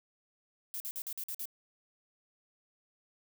violet noise bursts, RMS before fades -39 dBFS, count 7, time 0.74-1.455 s, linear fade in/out 0 ms, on 61 ms, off 48 ms, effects none

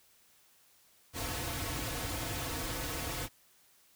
pink noise with comb filter, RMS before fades -37 dBFS, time 1.13-3.29 s, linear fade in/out 50 ms, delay 5 ms, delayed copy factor -0.95, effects white hiss -65 dBFS RMS until 3.95 s

